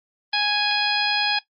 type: harmonic tone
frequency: 830.6 Hz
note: G#5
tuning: in tune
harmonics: 1 / 2 / 3 / 4 / 5 / 6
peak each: -26 / -26 / -26 / -26 / -26 / -26 dBFS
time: 0.33-1.39 s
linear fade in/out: 5 ms
effects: noise-tail reverb RT60 0.1 s tail -17 dB re dry + Opus 24 kbps